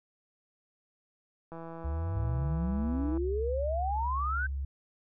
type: click train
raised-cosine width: 1 ms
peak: -30 dBFS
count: 274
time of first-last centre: 1.52-3.175 s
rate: 165 Hz
type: exponential sweep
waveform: sine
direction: up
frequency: 68 to 1568 Hz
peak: -30 dBFS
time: 1.84-4.47 s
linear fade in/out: 10 ms
type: tone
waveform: sine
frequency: 68.5 Hz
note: C#2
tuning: 20 cents flat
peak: -31 dBFS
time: 2.16-4.65 s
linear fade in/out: 5 ms
effects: none